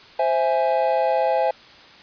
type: chord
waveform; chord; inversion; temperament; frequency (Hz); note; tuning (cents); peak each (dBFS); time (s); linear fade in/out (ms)
triangle; C augmented; none; equal; 523.3 / 659.3 / 830.6; C5 / E5 / G#5; 0 / 0 / 0; -20; 0.19-1.51; 5
effects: white hiss -46 dBFS RMS until 2.02 s + resampled to 11025 Hz